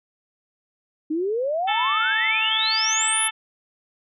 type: exponential sweep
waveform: sine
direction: up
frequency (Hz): 299.4 to 11250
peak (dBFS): -21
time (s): 1.1-3.28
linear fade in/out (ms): 10
type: harmonic tone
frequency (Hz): 440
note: A4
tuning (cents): 0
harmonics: 2 / 3 / 4 / 5 / 6 / 7 / 8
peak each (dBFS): -30 / -30 / -30 / -30 / -30 / -30 / -30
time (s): 1.67-3.31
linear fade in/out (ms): 20
effects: none